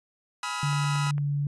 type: chord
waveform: sawtooth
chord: F half-diminished seventh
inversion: first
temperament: equal with one note detuned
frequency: 830.6 / 987.8 / 1273.6 / 1396.9 Hz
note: Ab5 / Cb6 / Eb6 / F6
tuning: 0 / 0 / +40 / 0 cents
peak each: -36 / -30 / -30 / -33 dBFS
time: 0.43-1.11 s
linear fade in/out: 2 ms
type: tone with pitch glide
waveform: sine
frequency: 145.3 to 143.55 Hz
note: D3 to D3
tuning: -18 to -39 cents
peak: -24 dBFS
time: 0.63-1.47 s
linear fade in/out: 2 ms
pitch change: -21 cents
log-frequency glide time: 1.16-1.24 s
type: click train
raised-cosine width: 0.5 ms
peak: -28 dBFS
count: 5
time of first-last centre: 0.73-1.181 s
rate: 8.87 Hz
effects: resampled to 22050 Hz